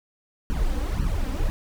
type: noise with flanger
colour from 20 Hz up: brown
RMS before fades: -24 dBFS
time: 0.5-1.5 s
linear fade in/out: 0 ms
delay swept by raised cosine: 0.67 to 3.87 ms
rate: 1.9 Hz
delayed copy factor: +0.95
effects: none